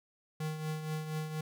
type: tone with tremolo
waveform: square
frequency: 155.56 Hz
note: D#3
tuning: in tune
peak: -33 dBFS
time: 0.4-1.41 s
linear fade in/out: 5 ms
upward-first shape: triangle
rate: 4.2 Hz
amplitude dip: 60%
effects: none